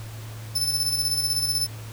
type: tone with tremolo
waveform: sawtooth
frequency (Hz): 5274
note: E8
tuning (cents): 0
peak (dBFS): -18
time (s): 0.55-1.67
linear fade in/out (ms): 10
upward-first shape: square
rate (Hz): 16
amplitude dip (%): 45
effects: added 110 Hz sine -35 dBFS peak until 1.92 s + pink hiss -44 dBFS RMS until 1.92 s